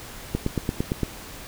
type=click train; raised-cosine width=3 ms; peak=-10 dBFS; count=7; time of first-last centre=0.35-1.033 s; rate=8.79 Hz; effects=pink hiss -40 dBFS RMS until 1.47 s